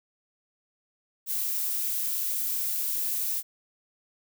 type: noise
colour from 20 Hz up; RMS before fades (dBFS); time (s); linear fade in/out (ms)
violet; -29; 1.26-3.43; 50
effects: none